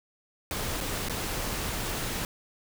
pink noise with dropouts, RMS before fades -32 dBFS, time 0.51-2.25 s, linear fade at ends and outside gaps 1 ms, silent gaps 0.805-0.809 / 1.086-1.096 s, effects none

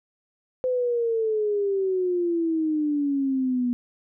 sine exponential sweep, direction down, 513 to 241.7 Hz, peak -21 dBFS, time 0.64-3.73 s, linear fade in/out 0 ms, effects none

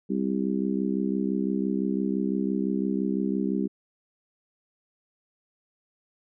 harmonic tone, 65.9 Hz, C2, 13 cents sharp, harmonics 3 / 4 / 5 / 6, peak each -27 / -29 / -31 / -33 dBFS, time 0.09-3.68 s, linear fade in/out 20 ms, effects none

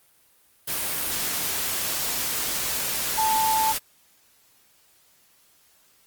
sine tone in noise, 880 Hz, A5, in tune, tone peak -20 dBFS, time 3.17-3.73 s, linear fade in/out 20 ms, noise white, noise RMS -27 dBFS, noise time 0.67-3.79 s, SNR +4 dB, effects white hiss -60 dBFS RMS until 6.06 s + Opus 32 kbps

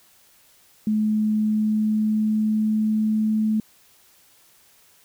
sine tone with pitch glide, 214.4 to 216.6 Hz, A3 to A3, -45 to -27 cents, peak -18 dBFS, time 0.87-3.6 s, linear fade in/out 2 ms, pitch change +18 cents, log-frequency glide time 1.39-3.35 s, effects white hiss -56 dBFS RMS until 5.04 s

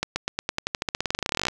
accelerating click train, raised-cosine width 0.2 ms, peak -7 dBFS, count 28, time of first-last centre 0.03-1.484 s, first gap 130 ms, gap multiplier 0.92, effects none

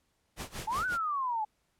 pink noise with tremolo, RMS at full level -38 dBFS, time 0.36-0.98 s, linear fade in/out 50 ms, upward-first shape sine, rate 5.4 Hz, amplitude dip 90%
sine exponential two-way sweep, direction up then down, 836 to 1529 to 836 Hz, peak -29 dBFS, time 0.67-1.45 s, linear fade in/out 10 ms, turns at 0.86 s
effects pink hiss -75 dBFS RMS until 1.79 s + low-pass 12000 Hz 12 dB/octave

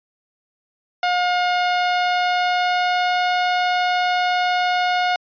sawtooth tone with pitch glide, 716 to 721.4 Hz, F5 to F#5, +43 to -44 cents, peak -13 dBFS, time 1.03-5.16 s, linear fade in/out 2 ms, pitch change +13 cents, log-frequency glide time 1.35-3.32 s, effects resampled to 11025 Hz

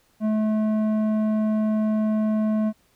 square tone with low-pass filter, 215.8 Hz, A3, 33 cents flat, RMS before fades -22 dBFS, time 0.2-2.73 s, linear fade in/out 50 ms, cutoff 730 Hz, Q 0.76, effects pink hiss -63 dBFS RMS until 2.95 s

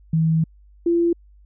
sine tone pair in turn, 160.9 / 340.9 Hz, E3 / F4, -42 / -42 cents, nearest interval octave + minor second, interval 1300 cents, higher second, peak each -15 dBFS, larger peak neither, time 0.13-0.44 / 0.86-1.13 s, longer first, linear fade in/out 5 ms, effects added 50 Hz sine -47 dBFS peak until 1.45 s

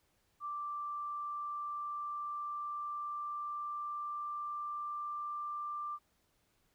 sine tone with pitch glide, 1174.7 to 1183.6 Hz, D6 to D6, 0 to +13 cents, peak -37 dBFS, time 0.4-5.99 s, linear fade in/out 50 ms, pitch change +13 cents, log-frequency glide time 0.72-5.8 s, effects pink hiss -75 dBFS RMS until 6.74 s

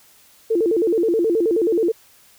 sine tone with vibrato, 392 Hz, G4, in tune, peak -15 dBFS, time 0.5-1.92 s, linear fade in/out 10 ms, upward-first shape square, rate 9.4 Hz, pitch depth 230 cents each way, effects white hiss -52 dBFS RMS until 2.38 s

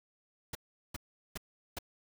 pink noise bursts, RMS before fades -39 dBFS, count 4, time 0.53-1.788 s, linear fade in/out 5 ms, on 22 ms, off 390 ms, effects none

